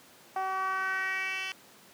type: tone with band-pass filter sweep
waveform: 10% pulse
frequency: 380 Hz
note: F#4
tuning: 46 cents sharp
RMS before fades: -32 dBFS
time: 0.36-1.52 s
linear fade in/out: 2 ms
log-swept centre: 800 to 3200 Hz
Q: 3.1
effects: pink hiss -55 dBFS RMS until 1.93 s + high-pass 200 Hz 12 dB/octave